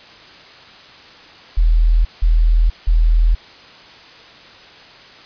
sine tone bursts, 40.52 Hz, E1, 29 cents flat, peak -9 dBFS, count 3, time 1.57-3.35 s, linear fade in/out 10 ms, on 480 ms, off 170 ms, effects white hiss -41 dBFS RMS until 5.25 s + resampled to 11025 Hz

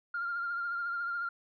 sine tone with vibrato, 1396.9 Hz, F6, in tune, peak -31 dBFS, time 0.14-1.29 s, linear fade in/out 5 ms, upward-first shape triangle, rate 14 Hz, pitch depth 36 cents each way, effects tanh soft clip ceiling -27 dBFS

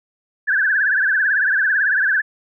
sine tone with vibrato, 1622 Hz, G#6, 41 cents flat, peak -14 dBFS, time 0.47-2.22 s, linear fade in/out 20 ms, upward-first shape triangle, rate 18 Hz, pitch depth 160 cents each way, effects none

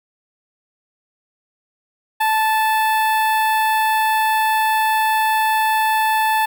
sawtooth tone with notch filter, 875 Hz, A5, 10 cents flat, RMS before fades -17 dBFS, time 2.2-6.46 s, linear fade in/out 10 ms, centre 6100 Hz, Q 0.57, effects none

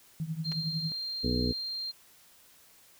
sine tone with tremolo, 160 Hz, D#3, 49 cents sharp, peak -28 dBFS, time 0.2-0.92 s, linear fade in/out 0 ms, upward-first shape triangle, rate 11 Hz, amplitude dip 90%
sine tone, 4186 Hz, C8, in tune, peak -33 dBFS, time 0.44-1.92 s, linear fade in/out 20 ms
clicks, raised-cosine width 0.2 ms, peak -26 dBFS, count 2, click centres 0.518 / 0.523 s
harmonic tone, 61 Hz, B1, 21 cents flat, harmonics 1 / 2 / 3 / 4 / 5 / 6 / 7 / 8, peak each -33 / -34 / -38 / -31 / -38 / -44 / -36 / -40 dBFS, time 1.23-1.53 s, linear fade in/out 20 ms
effects white hiss -59 dBFS RMS until 2.99 s

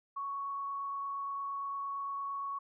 sine tone with frequency modulation, 1112 Hz, C#6, 5 cents sharp, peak -35 dBFS, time 0.16-2.59 s, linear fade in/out 10 ms, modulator 28.7 Hz, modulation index 0.33, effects none

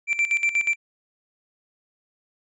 triangle tone with tremolo, 2348 Hz, D7, 1 cent flat, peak -16 dBFS, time 0.07-0.76 s, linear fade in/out 50 ms, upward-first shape square, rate 8.3 Hz, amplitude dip 75%, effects resampled to 22050 Hz

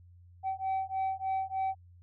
sine beating tone pair, 765 / 768.3 Hz, G5 / G5, -42 / -35 cents, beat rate 3.3 Hz, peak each -31 dBFS, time 0.43-1.75 s, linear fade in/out 50 ms, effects tanh soft clip ceiling -27 dBFS + added 88 Hz sine -53 dBFS peak until 2.02 s

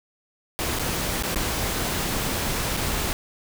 pink noise with dropouts, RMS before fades -26 dBFS, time 0.59-3.13 s, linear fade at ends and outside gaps 0 ms, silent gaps 0.788-0.795 / 1.225-1.235 / 1.346-1.359 / 2.767-2.772 s, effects none

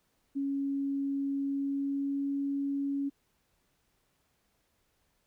sine tone with pitch glide, 277.2 to 279.3 Hz, C#4 to C#4, 0 to +13 cents, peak -29 dBFS, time 0.35-3.1 s, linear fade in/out 20 ms, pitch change +13 cents, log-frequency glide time 1.43-2.35 s, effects pink hiss -74 dBFS RMS until 5.26 s

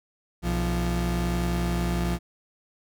35% pulse tone pair together, 61.3 / 173.38 Hz, B1 / F3, -12 / -12 cents, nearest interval octave + tritone, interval 1800 cents, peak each -25 dBFS, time 0.42-2.19 s, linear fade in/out 50 ms, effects none

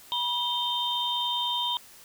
sine tone cluster, 969 / 3138 / 3645 Hz, B5 / G7 / A#7, -33 / +1 / -40 cents, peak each -30 dBFS, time 0.12-1.77 s, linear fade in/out 0 ms, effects white hiss -51 dBFS RMS until 2.04 s

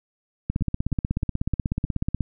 two click trains, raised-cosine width 5 ms, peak -11 / -19 dBFS, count 29 / 5, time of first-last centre 0.5-2.207 / 0.61-1.848 s, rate 16.4 / 3.23 Hz, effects none

